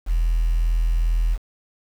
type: tone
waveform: sine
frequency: 41.2 Hz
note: E1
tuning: in tune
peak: -15 dBFS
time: 0.06-1.38 s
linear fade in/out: 50 ms
effects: tanh soft clip ceiling -14 dBFS + 7-bit